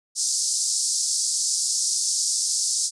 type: band-pass noise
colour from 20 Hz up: pink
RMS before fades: -24 dBFS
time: 0.15-2.91 s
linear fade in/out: 50 ms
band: 4800 to 9500 Hz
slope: 48 dB/octave
effects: resampled to 24000 Hz